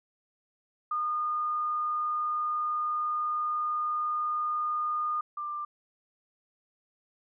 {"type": "tone pair in turn", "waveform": "sine", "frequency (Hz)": [1221, 1187.6], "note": ["D#6", "D6"], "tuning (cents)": [-33, 19], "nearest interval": "unison", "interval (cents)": 48, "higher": "first", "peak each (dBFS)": [-27, -32], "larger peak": "first", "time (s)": [[0.91, 5.21], [5.37, 5.65]], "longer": "first", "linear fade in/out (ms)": 5, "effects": []}